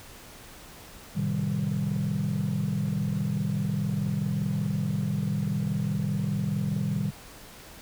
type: chord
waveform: sine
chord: A half-diminished seventh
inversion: none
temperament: equal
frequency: 110 / 130.81 / 155.56 / 196 Hz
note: A2 / C3 / Eb3 / G3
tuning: 0 / 0 / 0 / 0 cents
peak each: -32 / -31 / -28 / -28 dBFS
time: 1.15-7.11 s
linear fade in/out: 20 ms
effects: tanh soft clip ceiling -20 dBFS + pink hiss -47 dBFS RMS until 7.81 s